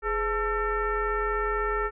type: tone with frequency modulation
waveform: sine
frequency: 880 Hz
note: A5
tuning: in tune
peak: -24 dBFS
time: 0.02-1.91 s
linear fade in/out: 50 ms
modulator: 462 Hz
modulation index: 1.9
effects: none